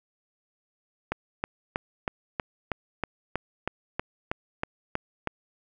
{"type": "click train", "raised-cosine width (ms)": 0.5, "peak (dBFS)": -12, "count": 14, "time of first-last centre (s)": [1.12, 5.273], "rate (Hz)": 3.13, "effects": []}